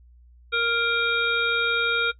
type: harmonic tone with a mistuned harmonic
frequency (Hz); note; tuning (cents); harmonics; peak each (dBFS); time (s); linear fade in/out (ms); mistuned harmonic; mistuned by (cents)
466.2; A#4; 0; 1 / 3 / 5 / 7 / 8; -29 / -23 / -27 / -34 / -28; 0.52-2.12; 20; 5; +29
effects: noise-tail reverb RT60 0.1 s tail -20 dB re dry + added 60 Hz sine -49 dBFS peak until 2.19 s